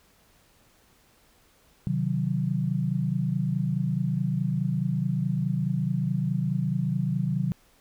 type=chord; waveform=sine; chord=C diminished; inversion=none; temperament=equal; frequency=130.81 / 155.56 / 185 Hz; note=C3 / Eb3 / Gb3; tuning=0 / 0 / 0 cents; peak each=-28 dBFS; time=1.87-7.52 s; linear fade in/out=0 ms; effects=pink hiss -61 dBFS RMS until 7.8 s